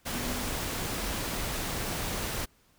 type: tone in noise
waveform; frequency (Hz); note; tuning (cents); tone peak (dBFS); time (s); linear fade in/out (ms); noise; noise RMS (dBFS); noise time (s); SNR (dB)
sine; 246.9; B3; 0; -38; 0.11-0.5; 20; pink; -33; 0.05-2.46; -8
effects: pink hiss -65 dBFS RMS until 2.78 s